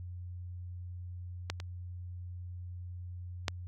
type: clicks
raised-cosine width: 0.2 ms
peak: -16 / -25 / -12 dBFS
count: 3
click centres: 1.5 / 1.601 / 3.482 s
effects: added 89 Hz sine -40 dBFS peak until 3.67 s